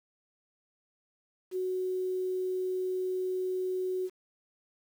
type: tone with quantisation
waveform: sine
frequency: 370 Hz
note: F#4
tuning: in tune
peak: -29 dBFS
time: 1.51-4.1 s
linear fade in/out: 50 ms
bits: 9
effects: none